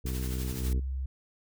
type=harmonic tone; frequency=63.7 Hz; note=C2; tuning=46 cents flat; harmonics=1 / 2 / 3 / 4 / 5 / 6 / 7; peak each=-31 / -37 / -41 / -43 / -45 / -47 / -48 dBFS; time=0.04-0.8 s; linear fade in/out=10 ms
type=noise with tremolo; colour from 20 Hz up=white; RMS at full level=-41 dBFS; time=0.06-0.73 s; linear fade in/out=2 ms; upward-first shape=sine; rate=12 Hz; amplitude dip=45%
type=tone; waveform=sine; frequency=66.1 Hz; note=C2; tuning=18 cents sharp; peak=-30 dBFS; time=0.52-1.06 s; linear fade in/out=5 ms
effects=none